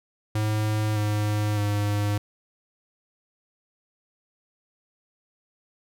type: tone with pitch steps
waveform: square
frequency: 107.3 / 105.21 / 103.17 Hz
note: A2 / G#2 / G#2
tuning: -43 / +23 / -11 cents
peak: -23 dBFS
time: 0.35-2.18 s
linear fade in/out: 5 ms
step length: 610 ms
effects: none